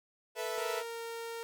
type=chord; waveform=sawtooth; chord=A suspended second; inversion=none; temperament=equal with one note detuned; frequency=440 / 491.3 / 659.3 Hz; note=A4 / B4 / E5; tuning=0 / -9 / 0 cents; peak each=-35 dBFS; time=0.35-0.84 s; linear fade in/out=50 ms
type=tone with pitch glide; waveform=sawtooth; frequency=466.2 to 461.1 Hz; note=A#4 to A#4; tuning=0 to -19 cents; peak=-35 dBFS; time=0.58-1.43 s; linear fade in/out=0 ms; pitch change=-19 cents; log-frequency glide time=0.71-1.01 s
effects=none